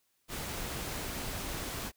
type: noise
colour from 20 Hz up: pink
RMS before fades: -38 dBFS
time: 0.28-1.92 s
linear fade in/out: 50 ms
effects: white hiss -75 dBFS RMS until 1.96 s